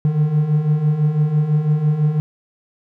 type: beating tone pair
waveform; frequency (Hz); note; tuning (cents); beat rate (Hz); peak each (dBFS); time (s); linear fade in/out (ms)
triangle; 146.83 / 152.83; D3 / D#3; 0 / -31; 6; -19 / -13; 0.05-2.2; 0
effects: none